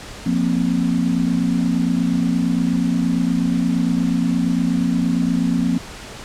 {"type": "chord", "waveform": "sine", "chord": "F suspended fourth", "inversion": "none", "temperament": "equal", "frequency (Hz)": [174.61, 233.1, 261.6], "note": ["F3", "Bb3", "C4"], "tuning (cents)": [0, 0, 0], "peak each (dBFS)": -20, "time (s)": [0.26, 5.78], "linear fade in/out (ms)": 5, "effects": ["pink hiss -35 dBFS RMS until 6.24 s", "low-pass 8000 Hz 12 dB/octave"]}